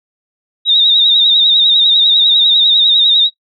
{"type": "tone with vibrato", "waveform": "sine", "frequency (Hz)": 3729, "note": "A#7", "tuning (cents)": 0, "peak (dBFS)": -6, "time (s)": [0.65, 3.3], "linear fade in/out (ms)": 50, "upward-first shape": "sine", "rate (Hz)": 10, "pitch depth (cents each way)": 67, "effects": ["noise-tail reverb RT60 0.1 s tail -19 dB re dry"]}